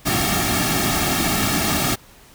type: noise with comb filter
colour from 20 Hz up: pink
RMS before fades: -20 dBFS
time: 0.05-1.96 s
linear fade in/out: 20 ms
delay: 2 ms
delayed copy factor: -0.85
effects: pink hiss -48 dBFS RMS until 2.34 s